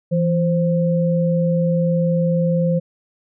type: tone pair together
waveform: sine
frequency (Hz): 167.32 / 523.3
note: E3 / C5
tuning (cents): +26 / 0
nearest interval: octave + minor sixth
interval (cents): 1974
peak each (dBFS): -16 / -20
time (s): 0.11-2.8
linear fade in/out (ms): 20
effects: none